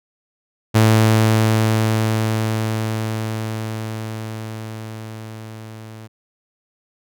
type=tone with level ramp; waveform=sawtooth; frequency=110 Hz; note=A2; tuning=in tune; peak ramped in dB=-6 to -31 dBFS; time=0.74-6.08 s; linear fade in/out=20 ms; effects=none